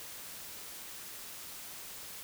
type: silence
effects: white hiss -46 dBFS RMS until 2.23 s